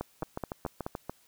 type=two click trains; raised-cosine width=1 ms; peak=-20 / -19 dBFS; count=7 / 5; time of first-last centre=0.23-1.096 / 0.01-0.865 s; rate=6.93 / 4.68 Hz; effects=white hiss -64 dBFS RMS until 1.27 s